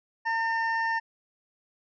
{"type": "tone pair together", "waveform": "triangle", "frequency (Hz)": [909, 1808.6], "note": ["A#5", "A6"], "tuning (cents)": [-44, 47], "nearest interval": "octave", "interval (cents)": 1191, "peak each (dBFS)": -26, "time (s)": [0.25, 1], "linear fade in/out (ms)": 20, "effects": ["resampled to 16000 Hz"]}